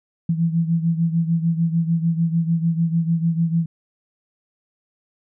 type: beating tone pair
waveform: sine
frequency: 164.81 / 171.51 Hz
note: E3 / F3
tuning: 0 / -31 cents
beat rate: 6.7 Hz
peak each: -18 / -23 dBFS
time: 0.29-3.66 s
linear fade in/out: 5 ms
effects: none